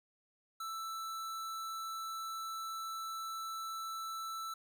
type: tone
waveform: square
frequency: 1323 Hz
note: E6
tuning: 6 cents sharp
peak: -40 dBFS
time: 0.6-4.54 s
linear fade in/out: 5 ms
effects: none